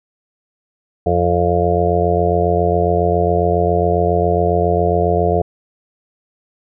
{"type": "harmonic tone", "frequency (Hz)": 87.31, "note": "F2", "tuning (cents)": 0, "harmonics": [1, 2, 4, 5, 6, 7, 8], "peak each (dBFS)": [-19, -22, -23, -18, -23, -22, -18], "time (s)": [1.06, 5.42], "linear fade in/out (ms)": 5, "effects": []}